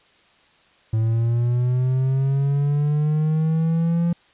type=linear sweep; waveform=triangle; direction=up; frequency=110 to 171.9 Hz; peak=-15 dBFS; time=0.93-4.13 s; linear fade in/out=5 ms; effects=white hiss -56 dBFS RMS until 4.33 s + resampled to 8000 Hz